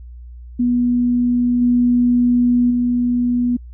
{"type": "tone with level steps", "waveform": "sine", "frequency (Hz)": 243.7, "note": "B3", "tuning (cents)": -23, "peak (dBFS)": [-13, -11, -14], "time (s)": [0.59, 3.57], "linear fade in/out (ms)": 10, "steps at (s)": [1.61, 2.7], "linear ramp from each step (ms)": 10, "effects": ["added 60 Hz sine -33 dBFS peak until 3.73 s"]}